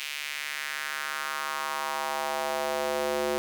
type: tone with high-pass filter sweep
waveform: square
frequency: 72.8 Hz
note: D2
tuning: 15 cents flat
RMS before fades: -31 dBFS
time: 0-3.38 s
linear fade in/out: 0 ms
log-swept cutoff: 2600 to 420 Hz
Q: 2.2
effects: none